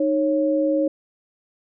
sine tone pair together, 308.7 / 550 Hz, D#4 / C#5, -14 / -14 cents, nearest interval minor seventh, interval 1000 cents, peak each -20 dBFS, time 0-0.88 s, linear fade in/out 5 ms, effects none

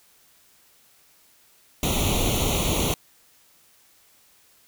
pink noise with comb filter, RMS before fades -23 dBFS, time 1.83-2.94 s, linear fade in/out 2 ms, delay 0.3 ms, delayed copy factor +0.9, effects white hiss -58 dBFS RMS until 4.67 s

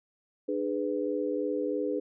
sine chord, G# diminished, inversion second, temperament just, 299 / 415.3 / 498.4 Hz, D4 / G#4 / B4, +31 / 0 / +16 cents, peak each -32 dBFS, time 0.48-2 s, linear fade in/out 10 ms, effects none

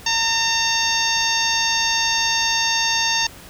harmonic tone with a mistuned harmonic, 910 Hz, A#5, 42 cents flat, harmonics 1 / 2 / 3 / 4 / 5 / 6 / 7, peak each -25 / -25 / -25 / -25 / -25 / -25 / -25 dBFS, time 0.06-3.27 s, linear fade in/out 5 ms, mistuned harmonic 5, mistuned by +17 cents, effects pink hiss -41 dBFS RMS until 3.49 s

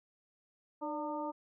harmonic tone with a mistuned harmonic, 302.9 Hz, D#4, 46 cents flat, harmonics 1 / 2 / 3 / 4, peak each -40 / -41 / -39 / -46 dBFS, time 0.81-1.32 s, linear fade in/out 20 ms, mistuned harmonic 2, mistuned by -60 cents, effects none

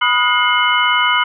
sine tone cluster, 984 / 1247 / 1446 / 2133 / 2981 Hz, B5 / D#6 / F#6 / C7 / F#7, -7 / +3 / -40 / +33 / +12 cents, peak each -18 dBFS, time 0.01-1.24 s, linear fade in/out 10 ms, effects none

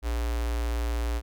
square tone with notch filter, 58.27 Hz, A#1, in tune, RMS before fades -28 dBFS, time 0.02-1.22 s, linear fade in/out 50 ms, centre 170 Hz, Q 1.3, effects none

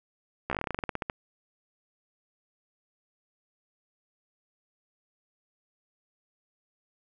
slowing click train, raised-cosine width 0.5 ms, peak -15 dBFS, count 17, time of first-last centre 0.5-1.099 s, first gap 14 ms, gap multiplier 1.12, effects none

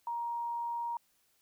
sine tone, 941 Hz, A#5, 16 cents sharp, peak -33 dBFS, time 0.07-0.97 s, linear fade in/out 2 ms, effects white hiss -72 dBFS RMS until 1.41 s

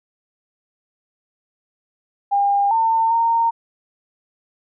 sine tone with pitch steps, 804 / 903 / 921 Hz, G5 / A5 / A#5, +44 / +45 / -21 cents, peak -14 dBFS, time 2.31-3.51 s, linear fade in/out 20 ms, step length 400 ms, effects none

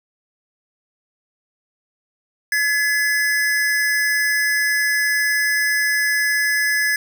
square tone pair together, 1701.1 / 2023 Hz, G#6 / B6, +41 / +41 cents, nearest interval minor third, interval 300 cents, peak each -18 / -24 dBFS, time 2.52-6.96 s, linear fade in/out 2 ms, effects none

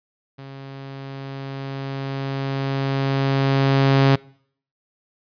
sawtooth tone with level ramp, 136.3 Hz, C#3, 29 cents flat, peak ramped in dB -32 to -8 dBFS, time 0.38-4.16 s, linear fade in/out 10 ms, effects noise-tail reverb RT60 0.6 s tail -24 dB re dry + resampled to 11025 Hz

